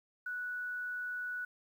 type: tone with quantisation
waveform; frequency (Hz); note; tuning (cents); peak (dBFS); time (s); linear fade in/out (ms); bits
sine; 1476; F#6; -5; -36; 0.26-1.45; 5; 11
effects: none